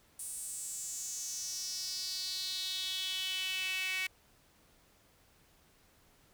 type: tone with high-pass filter sweep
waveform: sawtooth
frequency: 374.7 Hz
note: F#4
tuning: 22 cents sharp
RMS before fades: -38 dBFS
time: 0.19-4.07 s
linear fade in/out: 5 ms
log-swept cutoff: 9300 to 2300 Hz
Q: 4.9
effects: pink hiss -66 dBFS RMS until 6.33 s